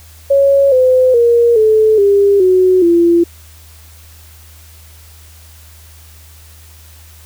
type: tone with pitch steps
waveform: sine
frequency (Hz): 554.4 / 511.3 / 471.6 / 435 / 401.2 / 370 / 341.3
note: C#5 / C5 / A#4 / A4 / G4 / F#4 / F4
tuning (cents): 0 / -40 / +20 / -20 / +40 / 0 / -40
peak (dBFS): -6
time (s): 0.3-3.24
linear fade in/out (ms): 10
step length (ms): 420
effects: added 79 Hz sine -38 dBFS peak until 7.25 s + white hiss -43 dBFS RMS until 7.25 s